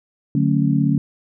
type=chord; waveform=sine; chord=D major seventh; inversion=none; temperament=just; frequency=146.83 / 183.54 / 220.2 / 275.3 Hz; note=D3 / F#3 / A3 / C#4; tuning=0 / -14 / +2 / -12 cents; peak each=-18 / -22 / -21 / -20 dBFS; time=0.35-0.98 s; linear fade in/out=2 ms; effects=none